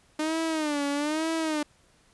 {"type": "tone with vibrato", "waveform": "sawtooth", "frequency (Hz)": 304, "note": "D#4", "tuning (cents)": -40, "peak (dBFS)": -22, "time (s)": [0.19, 1.63], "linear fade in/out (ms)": 5, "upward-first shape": "sine", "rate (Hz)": 1.1, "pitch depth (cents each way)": 120, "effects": ["pink hiss -62 dBFS RMS until 2.13 s", "resampled to 24000 Hz"]}